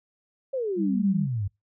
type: exponential sweep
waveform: sine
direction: down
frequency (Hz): 554.4 to 92.5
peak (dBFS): -25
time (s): 0.53-1.48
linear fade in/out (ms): 10
type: tone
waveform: sine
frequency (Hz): 196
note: G3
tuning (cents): 0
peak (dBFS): -24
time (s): 0.76-1.28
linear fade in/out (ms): 50
effects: noise-tail reverb RT60 0.2 s tail -25 dB re dry